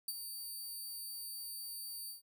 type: tone with ADSR envelope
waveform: 10% pulse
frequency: 4613 Hz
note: D8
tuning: 32 cents flat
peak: -28 dBFS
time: 0.08-2.22 s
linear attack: 4 ms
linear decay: 40 ms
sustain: -8 dB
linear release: 130 ms
effects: none